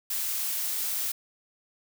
blue noise, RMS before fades -30 dBFS, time 0.1-1.12 s, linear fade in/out 5 ms, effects none

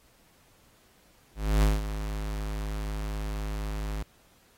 square tone with ADSR envelope, 52 Hz, G#1, 3 cents sharp, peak -19 dBFS, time 1.35-4.03 s, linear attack 280 ms, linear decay 180 ms, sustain -12 dB, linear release 6 ms, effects pink hiss -62 dBFS RMS until 4.57 s + AAC 48 kbps

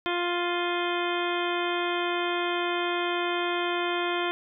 harmonic tone with a mistuned harmonic, 349.9 Hz, F4, 3 cents sharp, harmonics 1 / 2 / 3 / 4 / 5 / 6 / 7 / 9 / 10, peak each -29 / -33 / -33 / -35 / -37 / -38 / -37 / -36 / -40 dBFS, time 0.06-4.31 s, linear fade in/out 0 ms, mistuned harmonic 7, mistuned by +31 cents, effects none

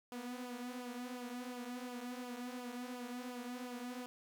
sawtooth tone with flanger, 246.5 Hz, B3, 3 cents flat, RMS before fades -45 dBFS, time 0.12-4.06 s, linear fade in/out 0 ms, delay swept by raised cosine 0.48 to 6.28 ms, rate 2.8 Hz, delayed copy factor -0.6, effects none

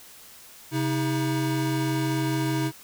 square tone pair together, 134.53 / 318.4 Hz, C3 / D#4, +49 / +40 cents, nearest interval octave + minor third, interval 1491 cents, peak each -27 dBFS, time 0.71-2.72 s, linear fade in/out 50 ms, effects white hiss -48 dBFS RMS until 2.83 s

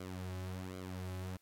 sawtooth tone with flanger, 92.5 Hz, F#2, in tune, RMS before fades -43 dBFS, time 0-1.37 s, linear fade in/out 5 ms, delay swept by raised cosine 1.1 to 4.3 ms, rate 1.3 Hz, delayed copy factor -0.75, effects white hiss -75 dBFS RMS until 1.41 s + AAC 64 kbps

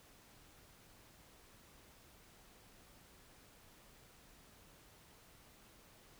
silence, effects pink hiss -63 dBFS RMS until 6.19 s

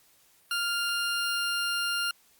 20% pulse tone, 1400 Hz, F6, 4 cents sharp, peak -22 dBFS, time 0.51-2.11 s, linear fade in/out 2 ms, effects white hiss -62 dBFS RMS until 2.39 s + Opus 48 kbps

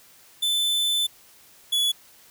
45% pulse tone pair in turn, 3520 / 3406 Hz, A7 / G#7, 0 / +43 cents, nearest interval minor second, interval 57 cents, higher first, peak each -21 / -20 dBFS, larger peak second, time 0.42-1.07 / 1.72-1.92 s, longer first, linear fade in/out 10 ms, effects white hiss -53 dBFS RMS until 2.3 s

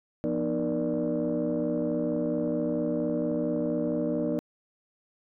sine tone cluster, 170.6 / 243.4 / 307.8 / 473.6 / 588 Hz, F3 / B3 / D#4 / A#4 / D5, -40 / -25 / -19 / +27 / +2 cents, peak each -34 / -30 / -29 / -32 / -31 dBFS, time 0.24-4.39 s, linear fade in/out 0 ms, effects tanh soft clip ceiling -19 dBFS

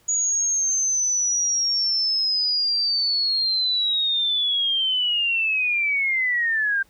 sine linear sweep, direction down, 6800 to 1568 Hz, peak -19 dBFS, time 0.08-6.83 s, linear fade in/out 10 ms, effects pink hiss -59 dBFS RMS until 6.89 s

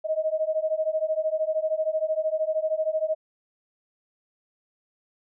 sine beating tone pair, 622.3 / 635.3 Hz, D#5 / D#5, 0 / +36 cents, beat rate 13 Hz, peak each -26 dBFS, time 0.04-3.15 s, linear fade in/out 20 ms, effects none

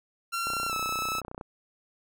sawtooth tone with pitch glide, 1368 to 1305.5 Hz, F6 to E6, -36 to -17 cents, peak -25 dBFS, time 0.32-1.21 s, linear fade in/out 20 ms, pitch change -81 cents, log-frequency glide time 0.68-0.73 s
click train, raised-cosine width 1 ms, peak -24 dBFS, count 30, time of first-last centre 0.47-1.412 s, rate 30.8 Hz
effects none

